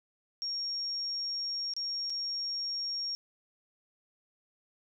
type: tone with dropouts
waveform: sine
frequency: 5560 Hz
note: F8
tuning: 9 cents flat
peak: -32 dBFS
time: 0.42-3.15 s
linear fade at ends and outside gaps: 0 ms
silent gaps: 1.737-1.765 / 2.098-2.102 s
effects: none